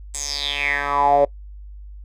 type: tone with band-pass filter sweep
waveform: 10% pulse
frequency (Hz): 142.9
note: D3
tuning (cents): -47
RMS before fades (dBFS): -20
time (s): 0.14-1.25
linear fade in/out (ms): 5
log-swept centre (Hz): 7900 to 540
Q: 6.8
effects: noise-tail reverb RT60 0.1 s tail -21 dB re dry + added 50 Hz sine -35 dBFS peak until 2.04 s